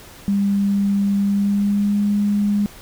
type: tone with pitch glide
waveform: sine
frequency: 200 to 204.9 Hz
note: G3 to G#3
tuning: +35 to -23 cents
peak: -15 dBFS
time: 0.28-2.66 s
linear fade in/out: 0 ms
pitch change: +42 cents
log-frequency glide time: 1.22-2.02 s
effects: pink hiss -42 dBFS RMS until 2.81 s